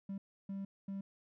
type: tone bursts at uneven times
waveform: triangle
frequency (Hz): 196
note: G3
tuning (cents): 0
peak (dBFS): -36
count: 3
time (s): 0.09-0.18 / 0.49-0.65 / 0.88-1.01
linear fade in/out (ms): 5
effects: tanh soft clip ceiling -32 dBFS